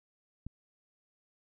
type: click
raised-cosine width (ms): 5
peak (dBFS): -28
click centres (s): 0.466
effects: none